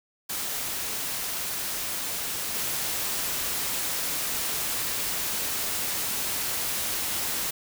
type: noise with level steps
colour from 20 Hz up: white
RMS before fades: -31 / -29 dBFS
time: 0.29-7.51 s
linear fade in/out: 10 ms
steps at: 2.54 s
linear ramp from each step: 2 ms
effects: none